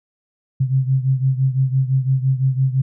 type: beating tone pair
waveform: sine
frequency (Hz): 130.81 / 136.71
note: C3 / C#3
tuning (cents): 0 / -24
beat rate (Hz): 5.9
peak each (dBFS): -16 / -20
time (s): 0.6-2.82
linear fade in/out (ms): 10
effects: none